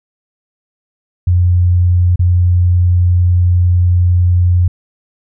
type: tone with dropouts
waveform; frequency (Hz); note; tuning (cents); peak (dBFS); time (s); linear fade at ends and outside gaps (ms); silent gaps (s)
sine; 88.9; F2; +31; -7; 1.27-4.68; 5; 2.159-2.193
effects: none